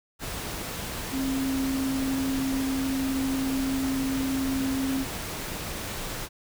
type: tone in noise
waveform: sine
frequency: 267.2 Hz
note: C4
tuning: 36 cents sharp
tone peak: -25 dBFS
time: 1.11-5.06 s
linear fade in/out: 50 ms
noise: pink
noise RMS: -34 dBFS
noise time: 0.19-6.29 s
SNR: +6 dB
effects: none